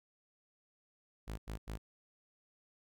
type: tone bursts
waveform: sawtooth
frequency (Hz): 53.8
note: A1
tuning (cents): -38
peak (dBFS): -36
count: 3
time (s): 1.27-1.78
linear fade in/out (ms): 20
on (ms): 110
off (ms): 90
effects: none